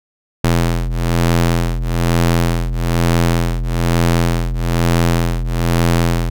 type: ring-modulated tone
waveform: sawtooth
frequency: 84.9 Hz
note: F2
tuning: 48 cents flat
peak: -6 dBFS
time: 0.44-6.3 s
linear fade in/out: 5 ms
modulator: 41.9 Hz
effects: none